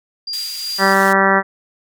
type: tone with tremolo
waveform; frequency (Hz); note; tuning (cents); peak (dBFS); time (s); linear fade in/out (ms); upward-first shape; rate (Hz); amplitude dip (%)
sine; 4784; D8; +31; -21; 0.27-0.94; 5; sine; 2.7; 45
type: band-pass noise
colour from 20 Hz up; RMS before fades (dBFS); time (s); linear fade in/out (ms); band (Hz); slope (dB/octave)
pink; -32; 0.33-1.13; 2; 4000 to 15000; 12
type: harmonic tone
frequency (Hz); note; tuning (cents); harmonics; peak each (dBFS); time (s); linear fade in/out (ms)
194.2; G3; -16; 1 / 2 / 3 / 4 / 5 / 6 / 7 / 8 / 9 / 10; -20 / -20 / -20 / -20 / -20 / -20 / -20 / -20 / -20 / -20; 0.78-1.43; 50
effects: none